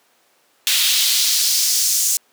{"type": "noise with high-pass filter sweep", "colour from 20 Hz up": "pink", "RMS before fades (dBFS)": -17, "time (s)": [0.67, 2.17], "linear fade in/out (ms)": 0, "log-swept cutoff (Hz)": [3100, 6800], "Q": 1.9, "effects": ["pink hiss -58 dBFS RMS until 2.32 s", "high-pass 400 Hz 12 dB/octave"]}